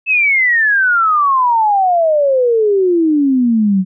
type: exponential sweep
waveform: sine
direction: down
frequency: 2637 to 182.8 Hz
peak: -9 dBFS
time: 0.06-3.85 s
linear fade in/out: 50 ms
effects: none